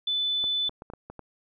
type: tone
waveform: sine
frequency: 3500 Hz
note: A7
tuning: 10 cents flat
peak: -24 dBFS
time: 0.07-0.69 s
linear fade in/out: 5 ms
type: clicks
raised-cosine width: 1 ms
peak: -26 dBFS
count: 7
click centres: 0.441 / 0.694 / 0.821 / 0.901 / 0.936 / 1.1 / 1.193 s
effects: none